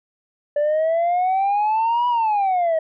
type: exponential two-way sweep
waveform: sine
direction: up then down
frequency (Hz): 580 to 983 to 629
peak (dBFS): -14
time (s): 0.56-2.79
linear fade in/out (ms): 5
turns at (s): 2.08
effects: tanh soft clip ceiling -15 dBFS